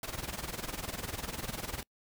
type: noise with tremolo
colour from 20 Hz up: pink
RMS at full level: -36 dBFS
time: 0.03-1.83 s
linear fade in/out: 2 ms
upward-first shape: sine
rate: 20 Hz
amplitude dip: 80%
effects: noise-tail reverb RT60 0.1 s tail -26 dB re dry